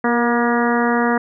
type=harmonic tone with a mistuned harmonic; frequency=238.5 Hz; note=A#3; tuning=40 cents sharp; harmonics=1 / 2 / 3 / 4 / 5 / 6 / 7 / 8; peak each=-18 / -21 / -23 / -24 / -25 / -26 / -26 / -27 dBFS; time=0.04-1.18 s; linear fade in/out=5 ms; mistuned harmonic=2; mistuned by=-18 cents; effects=none